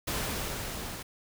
pink noise with level ramp, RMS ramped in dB -31 to -40 dBFS, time 0.07-1.03 s, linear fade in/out 10 ms, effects none

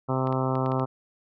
harmonic tone, 130.81 Hz, C3, in tune, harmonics 1 / 2 / 3 / 4 / 5 / 6 / 7 / 8 / 9 / 10, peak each -27 / -30 / -32 / -33 / -34 / -35 / -35 / -36 / -37 / -37 dBFS, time 0.08-0.86 s, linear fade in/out 20 ms
clicks, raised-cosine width 0.3 ms, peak -26 dBFS, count 6, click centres 0.272 / 0.326 / 0.554 / 0.661 / 0.719 / 0.797 s
effects none

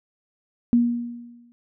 sine tone with exponential decay, 238.2 Hz, A#3, 38 cents sharp, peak -12 dBFS, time 0.73-1.52 s, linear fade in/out 0 ms, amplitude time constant 170 ms, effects none

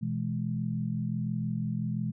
sine chord, E major, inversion second, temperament equal with one note detuned, 123.47 / 164.81 / 210.7 Hz, B2 / E3 / G#3, 0 / 0 / +25 cents, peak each -33 dBFS, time 0.01-2.12 s, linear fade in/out 20 ms, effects none

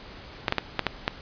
clicks, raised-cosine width 0.3 ms, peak -6 dBFS, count 6, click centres 0.482 / 0.524 / 0.583 / 0.793 / 0.867 / 1.079 s, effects pink hiss -44 dBFS RMS until 1.21 s + resampled to 11025 Hz

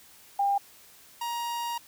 sine / 45% pulse tone pair in turn, 800 / 943.5 Hz, G5 / A#5, +35 / +21 cents, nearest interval minor third, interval 286 cents, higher second, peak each -22 / -30 dBFS, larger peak first, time 0.39-0.58 / 1.21-1.78 s, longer second, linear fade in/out 5 ms, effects white hiss -54 dBFS RMS until 1.87 s

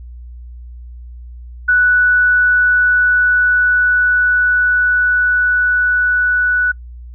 sine tone with level ramp, 1480 Hz, F#6, in tune, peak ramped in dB -8 to -11 dBFS, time 1.68-6.72 s, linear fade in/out 10 ms, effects noise-tail reverb RT60 0.1 s tail -26 dB re dry + added 60 Hz sine -30 dBFS peak until 7.14 s

